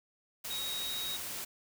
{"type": "tone in noise", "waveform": "sine", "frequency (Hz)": 3790, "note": "A#7", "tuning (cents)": 28, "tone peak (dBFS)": -36, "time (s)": [0.5, 1.17], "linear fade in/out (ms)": 10, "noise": "white", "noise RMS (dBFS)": -40, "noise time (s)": [0.44, 1.45], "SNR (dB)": 1, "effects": []}